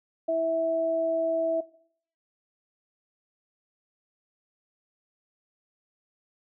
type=tone pair together; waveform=sine; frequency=327.2 / 654.4 Hz; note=E4 / E5; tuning=-13 / -13 cents; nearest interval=octave; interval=1200 cents; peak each=-33 / -23 dBFS; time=0.28-1.61 s; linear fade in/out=10 ms; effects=noise-tail reverb RT60 0.6 s tail -19 dB re dry